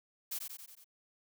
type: noise with echo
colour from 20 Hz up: blue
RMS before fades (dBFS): -38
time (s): 0.31-0.39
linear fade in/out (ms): 10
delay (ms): 91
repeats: 5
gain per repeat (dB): -4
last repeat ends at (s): 0.845
effects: none